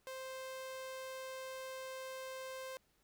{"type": "tone", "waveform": "sawtooth", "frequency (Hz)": 523.3, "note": "C5", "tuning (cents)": 0, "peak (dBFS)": -40, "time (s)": [0.07, 2.77], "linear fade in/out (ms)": 0, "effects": ["pink hiss -75 dBFS RMS until 3.03 s"]}